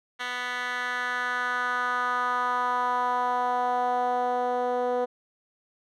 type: tone with band-pass filter sweep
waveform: 10% pulse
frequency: 247.4 Hz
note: B3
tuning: 3 cents sharp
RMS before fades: -27 dBFS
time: 0.19-5.06 s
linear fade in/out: 20 ms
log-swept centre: 2300 to 530 Hz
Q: 2.7
effects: none